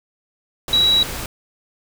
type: tone in noise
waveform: sine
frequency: 3889 Hz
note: B7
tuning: 27 cents flat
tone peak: -12 dBFS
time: 0.73-1.03 s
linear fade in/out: 2 ms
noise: pink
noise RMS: -28 dBFS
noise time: 0.68-1.26 s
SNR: +13 dB
effects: none